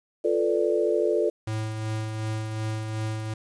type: chord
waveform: sine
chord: B half-diminished seventh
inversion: second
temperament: equal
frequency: 349.2 / 440 / 493.9 / 587.3 Hz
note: F4 / A4 / B4 / D5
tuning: 0 / 0 / 0 / 0 cents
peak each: -26 / -24 / -29 / -27 dBFS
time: 0.24-1.3 s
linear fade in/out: 10 ms
type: tone with tremolo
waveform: square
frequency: 109.3 Hz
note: A2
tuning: 11 cents flat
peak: -27 dBFS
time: 1.47-3.34 s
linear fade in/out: 5 ms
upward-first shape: sine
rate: 2.7 Hz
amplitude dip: 35%
effects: resampled to 22050 Hz + 9-bit